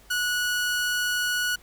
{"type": "tone", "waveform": "sawtooth", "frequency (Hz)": 1466, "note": "F#6", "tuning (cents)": -16, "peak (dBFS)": -20, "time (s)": [0.1, 1.56], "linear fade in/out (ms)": 10, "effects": ["added 50 Hz sine -54 dBFS peak until 1.62 s", "pink hiss -55 dBFS RMS until 1.62 s"]}